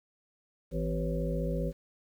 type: harmonic tone with a mistuned harmonic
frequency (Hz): 55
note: A1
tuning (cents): 0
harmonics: 1 / 3 / 5 / 7 / 9 / 10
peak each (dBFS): -33 / -33 / -40 / -40 / -38 / -38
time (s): 0.71-1.73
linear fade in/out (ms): 50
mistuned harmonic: 5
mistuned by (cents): -110
effects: 10-bit